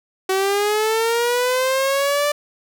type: linear sweep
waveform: sawtooth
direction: up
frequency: 376.3 to 590 Hz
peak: -13 dBFS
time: 0.29-2.32 s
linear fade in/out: 5 ms
effects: none